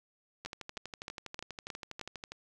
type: two click trains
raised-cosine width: 0.2 ms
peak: -22 / -24 dBFS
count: 6 / 24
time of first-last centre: 0.46-2.013 / 0.45-2.32 s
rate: 3.22 / 12.3 Hz
effects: none